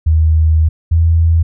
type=tone pair in turn; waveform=sine; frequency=79.2 / 82.4 Hz; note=D#2 / E2; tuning=+31 / 0 cents; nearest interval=minor second; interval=69 cents; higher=second; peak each=-7 dBFS; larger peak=neither; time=0.06-0.69 / 0.91-1.43 s; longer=first; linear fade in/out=10 ms; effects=none